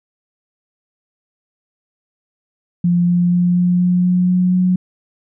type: tone with pitch steps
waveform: sine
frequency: 174.61 / 175.72 / 176.84 / 177.97 / 179.1 / 180.25 / 181.4 / 182.55 Hz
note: F3 / F3 / F3 / F3 / F3 / F#3 / F#3 / F#3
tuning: 0 / +11 / +22 / +33 / +44 / -45 / -34 / -23 cents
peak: -11 dBFS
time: 2.84-4.76 s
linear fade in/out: 5 ms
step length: 240 ms
effects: none